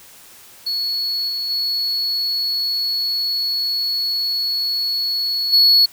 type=tone with level steps; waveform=triangle; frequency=4381 Hz; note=C#8; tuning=21 cents flat; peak=-18 / -20 / -17 / -8 dBFS; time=0.66-5.86 s; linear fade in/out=10 ms; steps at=1.28 / 1.49 / 5.52 s; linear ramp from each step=20 ms; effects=white hiss -44 dBFS RMS until 5.92 s